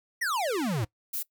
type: exponential sweep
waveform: square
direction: down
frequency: 2004 to 98 Hz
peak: -27 dBFS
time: 0.21-0.85 s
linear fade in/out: 10 ms
type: noise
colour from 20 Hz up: violet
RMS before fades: -32 dBFS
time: 1.13-1.23 s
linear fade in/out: 10 ms
effects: noise-tail reverb RT60 0.1 s tail -21 dB re dry